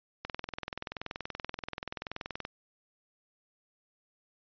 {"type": "click train", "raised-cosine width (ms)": 0.3, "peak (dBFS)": -20, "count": 47, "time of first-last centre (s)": [0.25, 2.451], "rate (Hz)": 20.9, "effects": ["resampled to 11025 Hz"]}